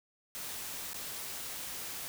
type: noise with dropouts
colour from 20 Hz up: white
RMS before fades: -41 dBFS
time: 0.35-2.08 s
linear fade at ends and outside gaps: 0 ms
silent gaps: 0.933-0.943 s
effects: none